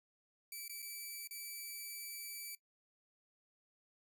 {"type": "tone with dropouts", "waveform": "5% pulse", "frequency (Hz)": 2313, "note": "D7", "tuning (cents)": -27, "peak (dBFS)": -35, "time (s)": [0.52, 2.55], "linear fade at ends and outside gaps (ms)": 2, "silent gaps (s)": [[0.68, 0.695], [0.821, 0.825], [1.274, 1.309]], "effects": ["noise-tail reverb RT60 0.1 s tail -18 dB re dry"]}